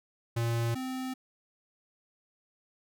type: tone pair in turn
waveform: square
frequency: 116.54 / 258.9 Hz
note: A#2 / C4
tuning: 0 / -18 cents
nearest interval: octave + major second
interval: 1382 cents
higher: second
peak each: -28 / -34 dBFS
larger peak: first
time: 0.36-0.75 / 0.75-1.14 s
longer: neither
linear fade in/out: 10 ms
effects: none